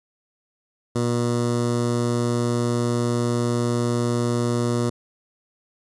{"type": "tone with notch filter", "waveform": "15% pulse", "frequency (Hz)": 120, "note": "B2", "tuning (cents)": -49, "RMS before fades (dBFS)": -22, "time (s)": [0.95, 4.9], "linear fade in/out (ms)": 10, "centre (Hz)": 2400, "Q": 0.78, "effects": ["resampled to 24000 Hz"]}